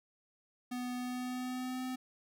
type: tone with pitch glide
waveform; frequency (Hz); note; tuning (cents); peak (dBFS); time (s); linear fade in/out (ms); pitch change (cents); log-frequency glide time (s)
square; 247.9 to 255.9; B3 to C4; +7 to -38; -37; 0.71-1.96; 10; +55; 0.96-1.84
effects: none